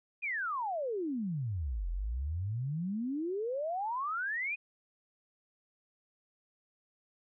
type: exponential two-way sweep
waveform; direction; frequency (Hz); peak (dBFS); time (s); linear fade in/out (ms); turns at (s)
sine; down then up; 2525 to 41.2 to 2525; -32; 0.22-4.56; 20; 1.89
effects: none